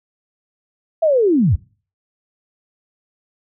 sine linear sweep, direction down, 671 to 61.74 Hz, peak -11 dBFS, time 1.02-1.56 s, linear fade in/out 10 ms, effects noise-tail reverb RT60 0.4 s tail -23 dB re dry

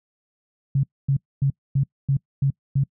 sine tone bursts, 137.6 Hz, C#3, 12 cents flat, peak -16 dBFS, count 7, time 0.75-2.838 s, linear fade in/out 5 ms, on 84 ms, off 250 ms, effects noise-tail reverb RT60 0.1 s tail -25 dB re dry

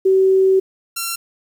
sine / 5% pulse tone pair in turn, 381.3 / 1363.1 Hz, G4 / F6, -48 / -42 cents, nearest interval octave + minor seventh, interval 2206 cents, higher second, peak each -10 dBFS, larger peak neither, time 0.05-0.6 / 0.96-1.16 s, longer first, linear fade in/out 10 ms, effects 8-bit

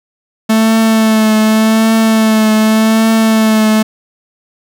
45% pulse tone with vibrato, 220 Hz, A3, in tune, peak -7 dBFS, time 0.49-3.83 s, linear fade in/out 10 ms, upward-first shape triangle, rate 0.86 Hz, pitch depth 30 cents each way, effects none

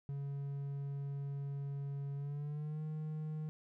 triangle tone with pitch glide, 140.2 to 154.67 Hz, C#3 to D#3, +20 to -10 cents, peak -36 dBFS, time 0.09-3.49 s, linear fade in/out 0 ms, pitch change +170 cents, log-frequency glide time 2.15-2.82 s, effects none

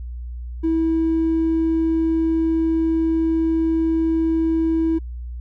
triangle tone, 324.7 Hz, E4, 26 cents flat, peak -13 dBFS, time 0.63-4.99 s, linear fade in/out 20 ms, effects tanh soft clip ceiling -13 dBFS + added 60 Hz sine -28 dBFS peak until 5.4 s

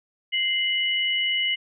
sine tone pair together, 2085 / 2948 Hz, C7 / F#7, -7 / -7 cents, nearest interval tritone, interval 600 cents, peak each -25 / -23 dBFS, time 0.32-1.56 s, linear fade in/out 20 ms, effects none

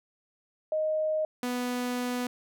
sine / sawtooth tone pair in turn, 622.3 / 247 Hz, D#5 / B3, 0 / 0 cents, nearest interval octave + major third, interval 1600 cents, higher first, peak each -25 dBFS, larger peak neither, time 0.72-1.25 / 1.43-2.27 s, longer second, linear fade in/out 2 ms, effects none

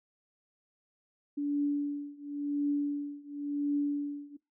sine tone with tremolo, 288.4 Hz, D4, 31 cents flat, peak -25 dBFS, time 1.37-4.37 s, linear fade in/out 10 ms, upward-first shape triangle, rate 0.94 Hz, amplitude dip 95%, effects noise-tail reverb RT60 0.2 s tail -21 dB re dry

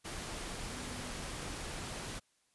sine tone in noise, 246.9 Hz, B3, in tune, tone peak -48 dBFS, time 0.72-1.11 s, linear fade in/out 20 ms, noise pink, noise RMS -42 dBFS, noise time 0.04-2.2 s, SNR -9 dB, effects white hiss -74 dBFS RMS until 2.54 s + resampled to 24000 Hz

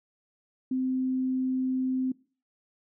sine tone, 258.8 Hz, C4, 19 cents flat, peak -25 dBFS, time 0.71-2.12 s, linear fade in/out 5 ms, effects noise-tail reverb RT60 0.4 s tail -22 dB re dry

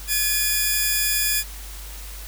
5% pulse tone pair together, 1701.1 / 2433 Hz, G#6 / D#7, +41 / -39 cents, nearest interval tritone, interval 620 cents, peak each -12 dBFS, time 0.07-1.44 s, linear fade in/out 50 ms, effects added 50 Hz sine -35 dBFS peak until 2.27 s + white hiss -40 dBFS RMS until 2.27 s

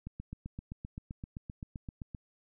click train, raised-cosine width 5 ms, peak -28 dBFS, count 17, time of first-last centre 0.07-2.148 s, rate 7.7 Hz, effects none

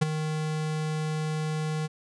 square tone with ADSR envelope, 155.2 Hz, D#3, 4 cents flat, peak -18 dBFS, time 0.01-1.88 s, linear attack 13 ms, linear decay 17 ms, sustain -10 dB, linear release 27 ms, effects resampled to 22050 Hz

